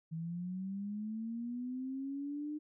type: linear sweep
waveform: sine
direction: up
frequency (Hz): 159.4 to 303.7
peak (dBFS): -37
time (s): 0.11-2.59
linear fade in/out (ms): 20
effects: none